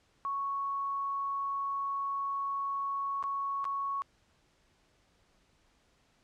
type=tone with dropouts; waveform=sine; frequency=1108.7 Hz; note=C#6; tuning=in tune; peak=-31 dBFS; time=0.25-4.02 s; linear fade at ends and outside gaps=0 ms; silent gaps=3.227-3.239 / 3.643-3.652 s; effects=pink hiss -69 dBFS RMS until 6.23 s + low-pass 7000 Hz 12 dB/octave